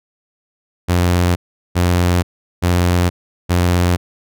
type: tone bursts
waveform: sawtooth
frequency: 88.4 Hz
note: F2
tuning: 22 cents sharp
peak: -8 dBFS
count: 4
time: 0.88-3.97 s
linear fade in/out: 20 ms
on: 480 ms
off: 390 ms
effects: none